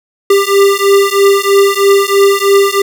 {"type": "beating tone pair", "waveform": "square", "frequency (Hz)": [395.6, 398.7], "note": ["G4", "G4"], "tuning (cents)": [16, 29], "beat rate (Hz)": 3.1, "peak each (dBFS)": -10, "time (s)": [0.3, 2.82], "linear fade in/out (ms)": 5, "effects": []}